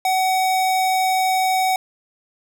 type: tone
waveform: square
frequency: 752 Hz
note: F#5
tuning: 28 cents sharp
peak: -17 dBFS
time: 0.05-1.76 s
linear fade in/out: 2 ms
effects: none